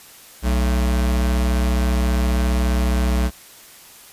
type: tone pair together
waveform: square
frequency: 61.74 / 220 Hz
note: B1 / A3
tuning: 0 / 0 cents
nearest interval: octave + minor seventh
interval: 2200 cents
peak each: -17 / -29 dBFS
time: 0.42-3.31 s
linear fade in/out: 50 ms
effects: white hiss -44 dBFS RMS until 4.12 s + resampled to 32000 Hz

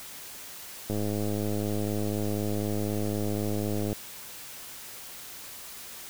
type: click train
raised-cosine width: 2 ms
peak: -18 dBFS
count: 316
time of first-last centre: 0.9-3.929 s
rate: 104 Hz
effects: white hiss -43 dBFS RMS until 6.09 s

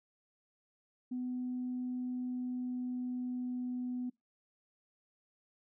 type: tone with pitch glide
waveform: sine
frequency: 250.4 to 248.8 Hz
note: B3 to B3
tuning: +24 to +13 cents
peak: -34 dBFS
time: 1.11-4.1 s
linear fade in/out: 10 ms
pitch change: -11 cents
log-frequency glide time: 2.15-3.88 s
effects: noise-tail reverb RT60 0.2 s tail -25 dB re dry + tanh soft clip ceiling -30 dBFS

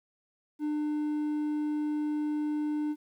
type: tone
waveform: triangle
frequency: 300 Hz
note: D4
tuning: 37 cents sharp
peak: -26 dBFS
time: 0.59-2.96 s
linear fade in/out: 50 ms
effects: 11-bit

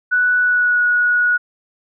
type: tone with pitch glide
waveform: sine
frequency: 1480 to 1458.8 Hz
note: F#6 to F#6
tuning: 0 to -25 cents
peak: -12 dBFS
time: 0.11-1.38 s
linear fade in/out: 20 ms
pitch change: -25 cents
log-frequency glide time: 0.4-0.81 s
effects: none

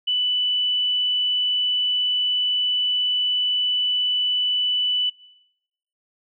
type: tone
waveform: sine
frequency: 2981 Hz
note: F#7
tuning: 12 cents sharp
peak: -19 dBFS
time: 0.07-5.1 s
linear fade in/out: 10 ms
effects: noise-tail reverb RT60 0.9 s tail -23 dB re dry

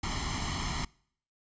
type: noise with comb filter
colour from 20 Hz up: pink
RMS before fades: -33 dBFS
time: 0.03-0.85 s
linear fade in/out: 5 ms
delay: 0.96 ms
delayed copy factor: +0.85
effects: noise-tail reverb RT60 0.6 s tail -25 dB re dry + resampled to 16000 Hz

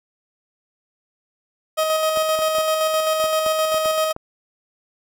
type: tone with tremolo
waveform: 30% pulse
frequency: 630 Hz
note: D#5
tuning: 21 cents sharp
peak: -14 dBFS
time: 1.77-4.13 s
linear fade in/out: 20 ms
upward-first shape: square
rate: 7.7 Hz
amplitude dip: 30%
type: clicks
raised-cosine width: 1 ms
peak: -19 dBFS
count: 8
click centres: 2.173 / 2.39 / 2.585 / 3.241 / 3.464 / 3.744 / 3.858 / 4.164 s
effects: none

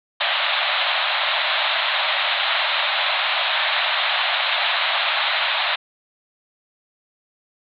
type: band-pass noise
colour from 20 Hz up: white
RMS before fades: -21 dBFS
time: 0.2-5.76 s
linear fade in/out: 10 ms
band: 580 to 4000 Hz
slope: 96 dB/octave
effects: none

